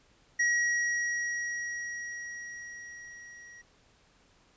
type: tone with level ramp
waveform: square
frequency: 1906 Hz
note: A#6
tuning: 38 cents sharp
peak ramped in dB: -24 to -49 dBFS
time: 0.39-3.62 s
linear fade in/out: 10 ms
effects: pink hiss -64 dBFS RMS until 4.56 s + resampled to 16000 Hz